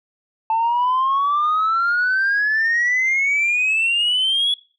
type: exponential sweep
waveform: sine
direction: up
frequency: 883 to 3400 Hz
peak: -14 dBFS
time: 0.5-4.54 s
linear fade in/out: 2 ms
effects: noise-tail reverb RT60 0.4 s tail -23 dB re dry + tanh soft clip ceiling -13 dBFS